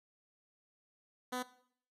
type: tone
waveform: 10% pulse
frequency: 250.7 Hz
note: B3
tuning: 26 cents sharp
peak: -28 dBFS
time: 1.32-1.43 s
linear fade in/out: 10 ms
effects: noise-tail reverb RT60 0.6 s tail -17 dB re dry + resampled to 32000 Hz